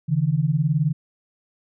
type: beating tone pair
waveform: sine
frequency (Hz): 140.5 / 159.5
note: C#3 / D#3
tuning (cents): +24 / +43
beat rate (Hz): 19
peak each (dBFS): -21 / -20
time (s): 0.08-0.93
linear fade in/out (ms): 20
effects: none